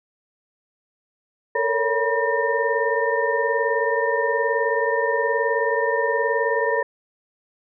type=tone cluster; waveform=sine; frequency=445.8 / 464.7 / 559 / 966 / 1815 Hz; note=A4 / A#4 / C#5 / B5 / A#6; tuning=+23 / -5 / +14 / -39 / -47 cents; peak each=-25 dBFS; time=1.55-6.83 s; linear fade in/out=5 ms; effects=none